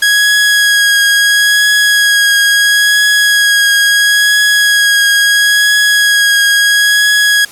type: tone with vibrato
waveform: sawtooth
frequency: 1657 Hz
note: G#6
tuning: 4 cents flat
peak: -3 dBFS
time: 0.02-7.45 s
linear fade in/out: 5 ms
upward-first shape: triangle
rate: 0.74 Hz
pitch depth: 18 cents each way
effects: white hiss -34 dBFS RMS until 7.51 s + low-pass 12000 Hz 12 dB/octave